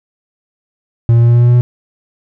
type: tone with pitch steps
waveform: triangle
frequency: 116.54 / 117.35 / 118.17 / 118.99 / 119.82 / 120.65 / 121.49 / 122.33 Hz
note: A#2 / A#2 / A#2 / A#2 / A#2 / B2 / B2 / B2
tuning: 0 / +12 / +24 / +36 / +48 / -40 / -28 / -16 cents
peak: -3 dBFS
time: 1.09-1.61 s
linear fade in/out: 0 ms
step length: 65 ms
effects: none